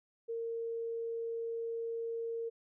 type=tone; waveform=sine; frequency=459.8 Hz; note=A#4; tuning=24 cents flat; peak=-35 dBFS; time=0.28-2.5 s; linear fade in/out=20 ms; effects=none